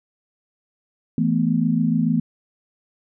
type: chord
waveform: sine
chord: E suspended fourth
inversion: none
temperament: equal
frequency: 164.81 / 220 / 246.9 Hz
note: E3 / A3 / B3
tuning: 0 / 0 / 0 cents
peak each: -21 dBFS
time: 1.18-2.2 s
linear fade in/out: 2 ms
effects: none